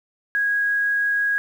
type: tone with quantisation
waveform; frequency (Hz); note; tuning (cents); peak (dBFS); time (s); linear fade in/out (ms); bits
sine; 1649; G#6; -13; -18; 0.35-1.38; 0; 8
effects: none